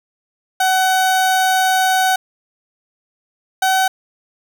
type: tone pair in turn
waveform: 30% pulse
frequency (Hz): 752 / 758.1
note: F#5 / F#5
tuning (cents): +28 / +42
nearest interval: unison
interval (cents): 14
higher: second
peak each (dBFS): -10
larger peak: neither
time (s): 0.6-2.16 / 3.62-3.88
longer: first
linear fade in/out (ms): 5
effects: none